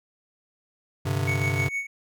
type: chord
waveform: square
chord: G suspended fourth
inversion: none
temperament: just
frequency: 98 / 130.67 / 147 Hz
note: G2 / C3 / D3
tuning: 0 / -2 / +2 cents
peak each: -28 / -28 / -32 dBFS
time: 1.05-1.69 s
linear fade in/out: 10 ms
type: tone with tremolo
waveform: triangle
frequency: 2223 Hz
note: C#7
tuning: 4 cents sharp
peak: -23 dBFS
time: 1.27-1.87 s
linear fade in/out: 10 ms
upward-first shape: sine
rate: 6.5 Hz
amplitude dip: 70%
effects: none